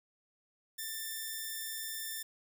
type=tone; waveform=5% pulse; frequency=1782 Hz; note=A6; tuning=22 cents sharp; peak=-27 dBFS; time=0.78-2.23 s; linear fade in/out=10 ms; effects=none